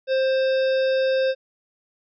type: harmonic tone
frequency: 527 Hz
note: C5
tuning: 12 cents sharp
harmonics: 1 / 3 / 5 / 7 / 9 / 10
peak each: -18 / -31 / -36 / -36 / -42 / -41 dBFS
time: 0.07-1.35 s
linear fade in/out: 50 ms
effects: none